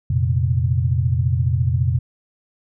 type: chord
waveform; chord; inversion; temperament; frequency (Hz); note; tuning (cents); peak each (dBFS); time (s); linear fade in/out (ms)
sine; F suspended fourth; none; just; 87.31 / 116.41 / 130.96; F2 / Bb2 / C3; 0 / -2 / +2; -20; 0.1-1.99; 5
effects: none